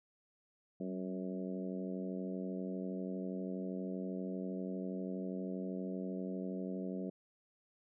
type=harmonic tone with a mistuned harmonic; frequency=92.5 Hz; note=F#2; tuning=in tune; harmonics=2 / 3 / 4 / 5 / 6 / 7; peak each=-40 / -44 / -46 / -48 / -50 / -51 dBFS; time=0.8-7.1 s; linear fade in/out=5 ms; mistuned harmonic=2; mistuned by=+41 cents; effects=none